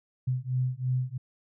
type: beating tone pair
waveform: sine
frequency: 126.1 / 129.1 Hz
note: B2 / C3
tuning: +36 / -23 cents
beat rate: 3 Hz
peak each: -29 / -29 dBFS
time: 0.27-1.18 s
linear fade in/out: 10 ms
effects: none